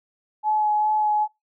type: tone with vibrato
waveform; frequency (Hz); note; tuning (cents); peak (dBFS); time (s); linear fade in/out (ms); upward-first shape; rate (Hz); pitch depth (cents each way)
sine; 850; G#5; +40; -18; 0.43-1.28; 50; sine; 2.5; 14
effects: noise-tail reverb RT60 0.2 s tail -24 dB re dry